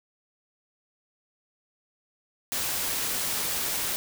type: noise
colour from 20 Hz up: white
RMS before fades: -29 dBFS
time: 2.52-3.96 s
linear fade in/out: 0 ms
effects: none